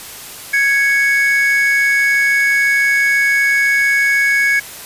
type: tone pair together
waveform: triangle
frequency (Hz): 1660.9 / 2217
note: G#6 / C#7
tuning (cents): 0 / 0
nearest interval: perfect fourth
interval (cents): 500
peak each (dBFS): -12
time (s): 0.53-4.6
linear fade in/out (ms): 10
effects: white hiss -32 dBFS RMS until 4.85 s + resampled to 32000 Hz